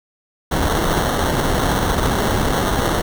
pink noise with sample-and-hold, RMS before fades -18 dBFS, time 0.51-3.02 s, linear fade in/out 10 ms, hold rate 2450 Hz, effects none

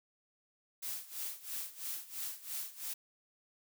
blue noise with tremolo, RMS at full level -39 dBFS, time 0.82-2.94 s, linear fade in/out 10 ms, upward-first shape sine, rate 3 Hz, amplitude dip 85%, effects none

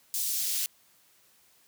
white noise with high-pass filter sweep, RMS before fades -30 dBFS, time 0.14-0.66 s, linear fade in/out 0 ms, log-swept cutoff 5900 to 3200 Hz, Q 0.86, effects white hiss -63 dBFS RMS until 1.67 s + high-pass 60 Hz 12 dB/octave

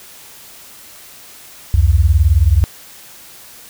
sine beating tone pair, 67.3 / 86.3 Hz, C2 / F2, +49 / -20 cents, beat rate 19 Hz, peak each -11 dBFS, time 1.74-2.64 s, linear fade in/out 0 ms, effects white hiss -39 dBFS RMS until 3.69 s

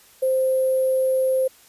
sine tone with sample-and-hold, 522 Hz, C5, 4 cents flat, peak -17 dBFS, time 0.22-1.48 s, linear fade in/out 10 ms, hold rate 11025 Hz, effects white hiss -52 dBFS RMS until 1.68 s + resampled to 32000 Hz

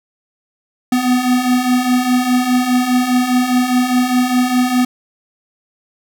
square beating tone pair, 246.6 / 251.5 Hz, B3 / B3, -2 / +32 cents, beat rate 4.9 Hz, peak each -19 / -14 dBFS, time 0.92-4.85 s, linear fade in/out 5 ms, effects none

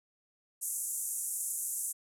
white band-pass noise, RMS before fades -36 dBFS, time 0.61-1.93 s, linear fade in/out 20 ms, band 7000 to 12000 Hz, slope 48 dB/octave, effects none

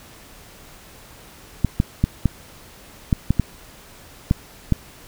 clicks, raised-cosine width 5 ms, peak -3 dBFS, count 9, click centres 1.647 / 1.801 / 2.04 / 2.257 / 3.128 / 3.306 / 3.397 / 4.311 / 4.723 s, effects pink hiss -45 dBFS RMS until 5.07 s

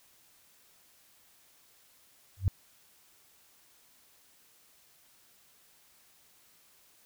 sine tone with exponential growth, 95.3 Hz, G2, 48 cents flat, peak -18 dBFS, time 2.37-2.48 s, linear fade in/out 0 ms, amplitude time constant 23 ms, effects white hiss -63 dBFS RMS until 7.05 s

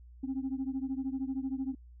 sine beating tone pair, 261.4 / 274.4 Hz, C4 / C#4, -1 / -17 cents, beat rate 13 Hz, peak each -33 / -35 dBFS, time 0.23-1.75 s, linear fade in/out 10 ms, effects tanh soft clip ceiling -27 dBFS + added 60 Hz sine -50 dBFS peak until 2 s

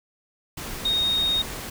sine tone in noise, 3720 Hz, A#7, 4 cents flat, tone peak -20 dBFS, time 0.85-1.42 s, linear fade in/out 5 ms, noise pink, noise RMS -34 dBFS, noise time 0.57-1.7 s, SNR +11 dB, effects none

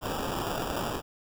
blue noise with sample-and-hold, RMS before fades -32 dBFS, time 0.01-1.02 s, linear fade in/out 50 ms, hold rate 2100 Hz, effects none

